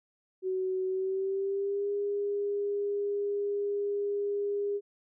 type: tone with pitch glide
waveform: sine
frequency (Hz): 374.6 to 406.2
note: F#4 to G#4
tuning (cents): +21 to -38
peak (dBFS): -28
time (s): 0.42-4.81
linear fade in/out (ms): 50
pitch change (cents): +141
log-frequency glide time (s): 0.86-1.91
effects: none